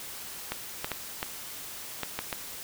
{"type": "clicks", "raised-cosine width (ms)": 0.3, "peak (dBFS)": -14, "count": 7, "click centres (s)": [0.52, 0.845, 0.917, 1.229, 2.033, 2.19, 2.328], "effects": ["white hiss -41 dBFS RMS until 2.63 s"]}